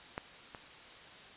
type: clicks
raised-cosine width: 0.5 ms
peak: -21 / -29 dBFS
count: 2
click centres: 0.179 / 0.548 s
effects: white hiss -52 dBFS RMS until 1.36 s + resampled to 8000 Hz